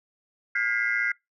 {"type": "tone cluster", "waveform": "sine", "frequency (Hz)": [1424, 1618, 1988, 2103], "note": ["F6", "G#6", "B6", "C7"], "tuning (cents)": [33, -46, 11, 8], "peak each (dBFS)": -28, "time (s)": [0.55, 1.12], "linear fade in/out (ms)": 5, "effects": ["noise-tail reverb RT60 0.2 s tail -26 dB re dry", "tanh soft clip ceiling -14 dBFS"]}